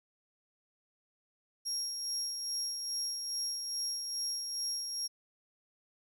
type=tone with tremolo; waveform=35% pulse; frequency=5588 Hz; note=F8; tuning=in tune; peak=-30 dBFS; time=1.65-5.08 s; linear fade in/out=20 ms; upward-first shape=sine; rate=2.4 Hz; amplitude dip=40%; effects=none